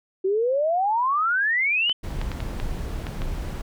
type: exponential sweep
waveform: sine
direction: up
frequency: 369.3 to 3099 Hz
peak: -19 dBFS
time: 0.24-1.93 s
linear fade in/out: 10 ms
type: clicks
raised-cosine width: 0.3 ms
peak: -17 dBFS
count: 7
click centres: 1.896 / 2.215 / 2.317 / 2.404 / 2.6 / 3.068 / 3.219 s
type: noise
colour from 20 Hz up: brown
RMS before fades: -29 dBFS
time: 2.03-3.62 s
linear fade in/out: 10 ms
effects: none